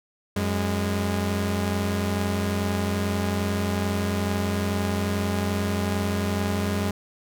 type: tone pair together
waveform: sawtooth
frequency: 91.41 / 205.2 Hz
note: F#2 / G#3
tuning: -20 / -21 cents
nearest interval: octave + major second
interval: 1399 cents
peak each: -22 dBFS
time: 0.36-6.91 s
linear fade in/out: 5 ms
effects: none